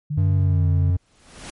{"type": "tone with vibrato", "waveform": "sine", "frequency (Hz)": 146.83, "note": "D3", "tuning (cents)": 0, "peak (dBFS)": -22, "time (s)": [0.1, 0.91], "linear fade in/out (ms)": 10, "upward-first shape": "triangle", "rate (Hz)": 2.4, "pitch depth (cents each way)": 71}
{"type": "tone with pitch glide", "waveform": "triangle", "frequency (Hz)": [95.1, 89.76], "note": ["F#2", "F2"], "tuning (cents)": [48, 48], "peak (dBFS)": -14, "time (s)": [0.17, 0.97], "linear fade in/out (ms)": 10, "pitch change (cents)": -100, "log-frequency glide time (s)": [0.35, 0.68]}
{"type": "noise with exponential growth", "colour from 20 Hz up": "pink", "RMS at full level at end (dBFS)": -34, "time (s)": [0.9, 1.5], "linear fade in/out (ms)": 1, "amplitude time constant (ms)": 130}
{"effects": ["MP3 48 kbps"]}